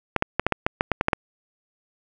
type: clicks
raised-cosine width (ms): 0.5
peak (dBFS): -4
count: 11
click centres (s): 0.163 / 0.224 / 0.396 / 0.466 / 0.523 / 0.665 / 0.809 / 0.917 / 1.011 / 1.084 / 1.132
effects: none